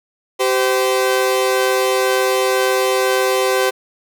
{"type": "tone pair together", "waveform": "sawtooth", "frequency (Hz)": [386, 514], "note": ["G4", "C5"], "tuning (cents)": [-27, -31], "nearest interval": "perfect fourth", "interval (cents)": 496, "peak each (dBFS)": -13, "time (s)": [0.39, 3.71], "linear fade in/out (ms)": 20, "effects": []}